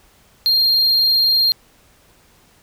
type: tone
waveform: triangle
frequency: 4208 Hz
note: C8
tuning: 9 cents sharp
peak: -11 dBFS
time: 0.46-1.52 s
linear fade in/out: 0 ms
effects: pink hiss -53 dBFS RMS until 2.62 s